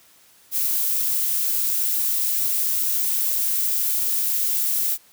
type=noise; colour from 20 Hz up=violet; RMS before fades=-22 dBFS; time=0.51-4.98 s; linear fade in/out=50 ms; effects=white hiss -54 dBFS RMS until 5.12 s + high-pass 60 Hz 12 dB/octave